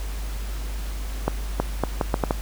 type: accelerating click train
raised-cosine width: 1 ms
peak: -6 dBFS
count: 7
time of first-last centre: 1.28-2.309 s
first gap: 320 ms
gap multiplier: 0.74
effects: added 50 Hz sine -27 dBFS peak until 2.41 s + pink hiss -40 dBFS RMS until 2.41 s